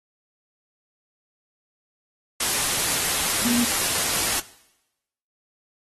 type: tone in noise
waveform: sine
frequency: 240.5 Hz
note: B3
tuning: 46 cents flat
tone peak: -21 dBFS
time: 3.45-3.65 s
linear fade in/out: 5 ms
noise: white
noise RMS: -23 dBFS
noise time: 2.4-4.4 s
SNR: -1 dB
effects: noise-tail reverb RT60 0.9 s tail -19 dB re dry + AAC 32 kbps